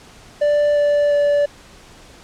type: tone with pitch steps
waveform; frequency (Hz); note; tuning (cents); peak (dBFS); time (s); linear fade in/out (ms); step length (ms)
triangle; 587.3 / 583.2 / 579.2; D5 / D5 / D5; 0 / -12 / -24; -11; 0.41-1.46; 10; 350
effects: pink hiss -44 dBFS RMS until 2.23 s + low-pass 8000 Hz 12 dB/octave